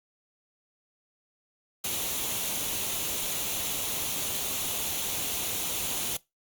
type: noise with comb filter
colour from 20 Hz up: white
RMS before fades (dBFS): -31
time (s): 1.84-6.17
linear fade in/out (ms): 5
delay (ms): 0.3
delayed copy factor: +0.5
effects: noise-tail reverb RT60 0.2 s tail -21 dB re dry + Opus 48 kbps